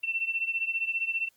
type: beating tone pair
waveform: sine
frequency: 2689 / 2704 Hz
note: E7 / E7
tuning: +34 / +43 cents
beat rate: 15 Hz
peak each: -29 / -32 dBFS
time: 0.03-1.29 s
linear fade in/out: 10 ms
effects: white hiss -67 dBFS RMS until 1.36 s + Opus 32 kbps